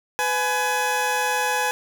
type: tone pair together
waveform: 20% pulse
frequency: 500 / 840.9 Hz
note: B4 / G#5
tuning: +21 / +21 cents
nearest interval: major sixth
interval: 900 cents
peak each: -21 / -17 dBFS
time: 0.19-1.71 s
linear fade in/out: 0 ms
effects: none